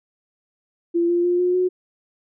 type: tone with pitch steps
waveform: sine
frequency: 341.6 / 347.4 / 353.2 / 359.2 / 365.3 Hz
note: F4 / F4 / F4 / F4 / F#4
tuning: -38 / -9 / +20 / +49 / -22 cents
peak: -16 dBFS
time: 0.94-1.69 s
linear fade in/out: 20 ms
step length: 150 ms
effects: none